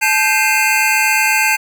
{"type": "tone cluster", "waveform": "square", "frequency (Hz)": [869, 1570, 2097, 2454, 2675], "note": ["A5", "G6", "C7", "D#7", "E7"], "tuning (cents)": [-22, 2, 3, -25, 25], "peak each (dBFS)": -19, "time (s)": [0.01, 1.57], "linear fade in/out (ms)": 20, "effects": []}